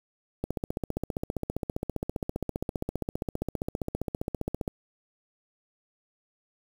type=click train; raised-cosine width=2 ms; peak=-16 dBFS; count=65; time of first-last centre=0.44-4.678 s; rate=15.1 Hz; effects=7-bit